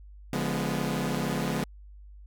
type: chord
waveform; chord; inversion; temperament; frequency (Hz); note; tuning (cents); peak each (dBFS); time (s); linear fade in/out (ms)
sawtooth; D diminished seventh; none; equal with one note detuned; 143.73 / 174.61 / 207.7 / 246.9; D3 / F3 / Ab3 / Cb4; -37 / 0 / 0 / 0; -29; 0.33-1.64; 2
effects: added 50 Hz sine -45 dBFS peak until 2.26 s